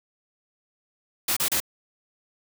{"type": "noise bursts", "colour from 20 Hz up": "white", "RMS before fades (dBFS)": -24, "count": 3, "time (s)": [1.28, 1.602], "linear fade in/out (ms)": 5, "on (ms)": 86, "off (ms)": 32, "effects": []}